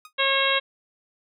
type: tone with exponential decay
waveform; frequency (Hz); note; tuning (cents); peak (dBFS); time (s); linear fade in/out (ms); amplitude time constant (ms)
sawtooth; 1244.5; D#6; 0; -35; 0.05-0.13; 2; 16
type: harmonic tone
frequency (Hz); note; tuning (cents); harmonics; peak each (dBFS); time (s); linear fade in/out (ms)
544; C#5; -33; 1 / 2 / 3 / 4 / 5 / 6 / 7; -27 / -27 / -27 / -27 / -27 / -27 / -27; 0.18-0.6; 20
effects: none